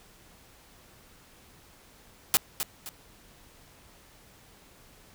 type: noise with echo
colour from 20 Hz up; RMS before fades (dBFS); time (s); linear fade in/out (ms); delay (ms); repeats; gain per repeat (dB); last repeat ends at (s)
white; -21; 2.34-2.37; 0; 260; 2; -9; 2.89
effects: pink hiss -56 dBFS RMS until 5.14 s